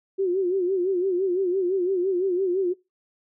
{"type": "tone with vibrato", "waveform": "sine", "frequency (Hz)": 370, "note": "F#4", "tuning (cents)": 0, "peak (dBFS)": -20, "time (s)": [0.18, 2.74], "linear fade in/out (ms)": 20, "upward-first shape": "sine", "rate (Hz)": 5.9, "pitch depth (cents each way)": 100, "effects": ["noise-tail reverb RT60 0.2 s tail -19 dB re dry"]}